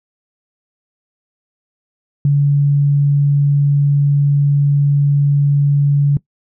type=tone; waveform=sine; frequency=142.8 Hz; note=D3; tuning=48 cents flat; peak=-9 dBFS; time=2.25-6.17 s; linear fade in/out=2 ms; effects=noise-tail reverb RT60 0.1 s tail -20 dB re dry